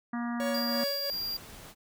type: harmonic tone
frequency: 237.8 Hz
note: A#3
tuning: 35 cents sharp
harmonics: 1 / 3 / 4 / 5 / 6 / 7 / 8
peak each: -31 / -42 / -44 / -42 / -47 / -45 / -47 dBFS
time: 0.13-0.84 s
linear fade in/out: 5 ms
type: tone with tremolo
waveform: 45% pulse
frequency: 561 Hz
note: C#5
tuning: 21 cents sharp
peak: -29 dBFS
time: 0.4-1.1 s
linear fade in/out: 0 ms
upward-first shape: triangle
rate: 2.9 Hz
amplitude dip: 70%
type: tone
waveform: square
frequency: 4770 Hz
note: D8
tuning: 26 cents sharp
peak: -32 dBFS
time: 0.54-1.37 s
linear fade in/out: 5 ms
type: noise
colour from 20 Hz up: pink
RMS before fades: -48 dBFS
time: 1.09-1.75 s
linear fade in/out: 50 ms
effects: none